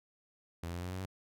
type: tone with pitch steps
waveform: sawtooth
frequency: 84.4 / 86.07 / 87.78 / 89.52 / 91.3 / 93.11 / 94.95 Hz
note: E2 / F2 / F2 / F2 / F#2 / F#2 / F#2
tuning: +41 / -25 / +9 / +43 / -23 / +11 / +45 cents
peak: -34 dBFS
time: 0.63-1.057 s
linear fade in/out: 5 ms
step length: 61 ms
effects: none